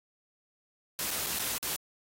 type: noise with dropouts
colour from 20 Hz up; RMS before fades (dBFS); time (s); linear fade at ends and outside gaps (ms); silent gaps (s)
white; -33; 0.99-1.76; 0; 1.107-1.111 / 1.263-1.267 / 1.389-1.394 / 1.581-1.628
effects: AAC 48 kbps